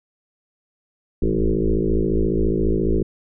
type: tone with frequency modulation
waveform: sine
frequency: 188.7 Hz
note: F#3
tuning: 34 cents sharp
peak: -16 dBFS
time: 1.22-3.03 s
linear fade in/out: 5 ms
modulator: 54.5 Hz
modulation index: 4.4
effects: none